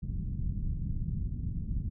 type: low-pass noise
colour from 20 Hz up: pink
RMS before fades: -33 dBFS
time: 0.02-1.9 s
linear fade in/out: 20 ms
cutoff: 180 Hz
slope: 24 dB/octave
effects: none